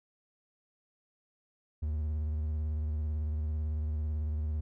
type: tone with vibrato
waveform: triangle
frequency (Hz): 76.4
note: D#2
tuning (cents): -31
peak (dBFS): -28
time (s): 1.82-4.61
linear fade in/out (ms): 10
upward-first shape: square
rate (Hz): 18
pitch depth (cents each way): 43
effects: none